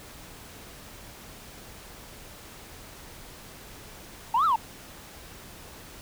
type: exponential two-way sweep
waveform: sine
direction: up then down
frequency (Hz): 859 to 1367 to 859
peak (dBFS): -18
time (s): 4.34-4.56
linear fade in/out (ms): 5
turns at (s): 4.45
effects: tanh soft clip ceiling -17 dBFS + pink hiss -46 dBFS RMS until 6.01 s